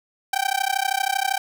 sawtooth tone with amplitude modulation, 779 Hz, G5, 11 cents flat, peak -13 dBFS, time 0.33-1.38 s, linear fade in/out 5 ms, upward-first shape sine, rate 32.7 Hz, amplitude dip 100%, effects none

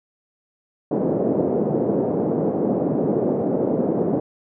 white band-pass noise, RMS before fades -21 dBFS, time 0.91-4.2 s, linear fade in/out 5 ms, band 150 to 520 Hz, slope 24 dB/octave, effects none

